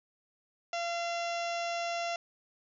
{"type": "harmonic tone with a mistuned harmonic", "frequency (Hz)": 685, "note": "F5", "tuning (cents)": -34, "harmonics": [1, 2, 3, 4, 5, 6, 7, 8, 9, 10], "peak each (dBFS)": [-33, -42, -43, -41, -47, -50, -51, -47, -50, -54], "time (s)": [0.73, 2.16], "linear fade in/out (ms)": 2, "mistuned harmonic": 7, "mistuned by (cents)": 16, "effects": []}